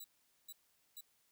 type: tone bursts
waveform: 10% pulse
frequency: 3926 Hz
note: B7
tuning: 11 cents flat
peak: -40 dBFS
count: 3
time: 0-1.009 s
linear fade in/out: 5 ms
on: 43 ms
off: 440 ms
effects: white hiss -75 dBFS RMS until 1.31 s